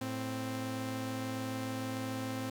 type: tone pair together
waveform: sawtooth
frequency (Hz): 110 / 261.6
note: A2 / C4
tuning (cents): 0 / 0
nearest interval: octave + minor third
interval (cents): 1500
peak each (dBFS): -36 / -33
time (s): 0.01-2.5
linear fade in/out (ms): 5
effects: 10-bit